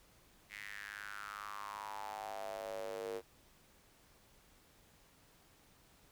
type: tone with high-pass filter sweep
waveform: square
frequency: 51.2 Hz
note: G#1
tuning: 24 cents flat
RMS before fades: -45 dBFS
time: 0.49-3.22 s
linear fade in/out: 50 ms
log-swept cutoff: 2100 to 430 Hz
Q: 5.9
effects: pink hiss -66 dBFS RMS until 6.11 s